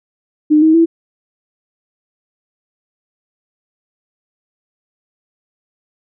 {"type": "tone with pitch steps", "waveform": "sine", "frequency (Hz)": [303.5, 316.9, 331], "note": ["D#4", "D#4", "E4"], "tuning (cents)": [-43, 32, 7], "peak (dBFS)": -6, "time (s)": [0.5, 0.86], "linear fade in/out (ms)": 20, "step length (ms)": 120, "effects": []}